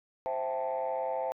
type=chord; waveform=sine; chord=A minor seventh; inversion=first; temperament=equal; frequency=523.3 / 659.3 / 784 / 880 Hz; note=C5 / E5 / G5 / A5; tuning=0 / 0 / 0 / 0 cents; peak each=-33 / -34 / -36 / -35 dBFS; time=0.26-1.32 s; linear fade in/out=0 ms; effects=tanh soft clip ceiling -24 dBFS